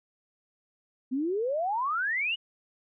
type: exponential sweep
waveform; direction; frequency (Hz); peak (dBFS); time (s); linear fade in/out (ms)
sine; up; 246.9 to 2976; -26; 1.11-2.36; 20
effects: none